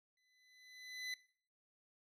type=tone with exponential growth; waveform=25% pulse; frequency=2007 Hz; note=B6; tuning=27 cents sharp; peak=-36 dBFS; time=0.17-1.14 s; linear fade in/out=2 ms; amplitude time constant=210 ms; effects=noise-tail reverb RT60 0.5 s tail -18 dB re dry + low-pass 10000 Hz 12 dB/octave